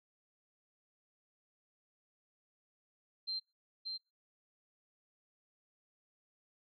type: tone with echo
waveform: sine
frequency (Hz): 4146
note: C8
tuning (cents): -17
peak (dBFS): -35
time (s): 3.27-3.4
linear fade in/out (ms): 20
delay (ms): 580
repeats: 1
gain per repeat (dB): -3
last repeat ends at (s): 3.98
effects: noise-tail reverb RT60 0.3 s tail -25 dB re dry